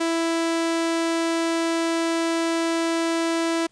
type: tone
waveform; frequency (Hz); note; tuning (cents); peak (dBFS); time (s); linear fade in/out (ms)
sawtooth; 331; E4; +7; -17; 0-3.67; 10
effects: pink hiss -62 dBFS RMS until 3.71 s + resampled to 22050 Hz